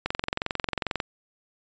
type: click train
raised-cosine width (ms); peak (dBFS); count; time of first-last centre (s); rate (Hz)
0.3; -10; 22; 0.06-1.002; 22.3
effects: resampled to 16000 Hz